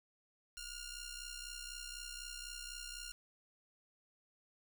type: ring-modulated tone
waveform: 10% pulse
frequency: 1402 Hz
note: F6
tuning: 6 cents sharp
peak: -34 dBFS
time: 0.57-3.12 s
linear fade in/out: 0 ms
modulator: 1370 Hz
effects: none